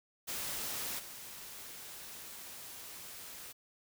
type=noise with level steps; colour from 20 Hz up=white; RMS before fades=-39 / -48 dBFS; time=0.27-3.53 s; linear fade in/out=20 ms; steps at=0.98 s; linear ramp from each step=20 ms; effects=none